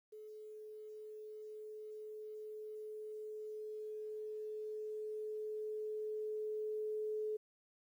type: tone with level ramp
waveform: sine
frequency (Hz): 429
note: A4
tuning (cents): -44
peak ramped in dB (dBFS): -49 to -36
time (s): 0.12-7.37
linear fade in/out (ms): 10
effects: 12-bit